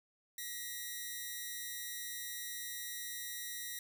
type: tone pair together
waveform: 5% pulse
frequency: 1900 / 2022 Hz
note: A#6 / B6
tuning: +33 / +40 cents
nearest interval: minor second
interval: 107 cents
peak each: -31 / -39 dBFS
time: 0.38-3.79 s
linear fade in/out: 2 ms
effects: none